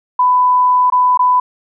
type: tone with dropouts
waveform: sine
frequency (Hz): 998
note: B5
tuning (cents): +18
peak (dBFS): -8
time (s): 0.19-1.4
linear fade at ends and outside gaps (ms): 5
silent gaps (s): 0.901-0.922 / 1.175-1.192
effects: none